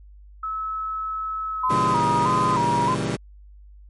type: tone with pitch glide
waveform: sine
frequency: 1297 to 1242 Hz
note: E6 to D#6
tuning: -28 to -3 cents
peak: -25 dBFS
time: 0.43-2.56 s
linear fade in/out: 5 ms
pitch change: -75 cents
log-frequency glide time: 1.5-2.07 s
type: tone with vibrato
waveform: sine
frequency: 987.8 Hz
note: B5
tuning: in tune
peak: -19 dBFS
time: 1.63-2.95 s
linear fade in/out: 10 ms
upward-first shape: square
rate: 1.6 Hz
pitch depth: 59 cents each way
type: chord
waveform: 20% pulse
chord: A# diminished seventh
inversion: none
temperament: equal with one note detuned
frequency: 116.54 / 138.59 / 164.81 / 198.28 Hz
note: A#2 / C#3 / E3 / G3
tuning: 0 / 0 / 0 / +20 cents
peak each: -24 dBFS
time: 1.69-3.17 s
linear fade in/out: 20 ms
effects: added 50 Hz sine -43 dBFS peak until 3.89 s + MP3 48 kbps